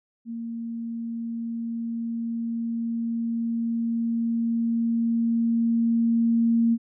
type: tone with level ramp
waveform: sine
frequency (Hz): 230.9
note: A#3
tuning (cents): -16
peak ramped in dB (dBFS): -30 to -17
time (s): 0.25-6.78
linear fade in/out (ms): 50
effects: none